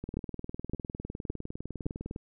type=two click trains; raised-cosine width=3 ms; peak=-24 / -19 dBFS; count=43 / 4; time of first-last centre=0.04-2.161 / 0.17-1.865 s; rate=19.8 / 1.77 Hz; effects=none